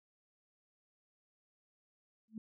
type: tone with exponential growth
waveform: sine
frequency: 220 Hz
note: A3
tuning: in tune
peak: -37 dBFS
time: 2.28-2.38 s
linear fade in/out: 2 ms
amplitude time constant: 20 ms
effects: none